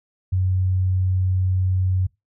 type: tone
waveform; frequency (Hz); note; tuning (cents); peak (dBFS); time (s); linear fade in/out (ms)
sine; 92.9; F#2; +7; -17; 0.32-2.07; 10
effects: noise-tail reverb RT60 0.2 s tail -23 dB re dry